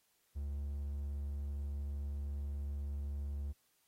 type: tone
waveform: triangle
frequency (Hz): 71.2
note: C#2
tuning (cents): +47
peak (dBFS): -35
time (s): 0.35-3.53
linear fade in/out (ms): 20
effects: white hiss -75 dBFS RMS until 3.87 s + AAC 48 kbps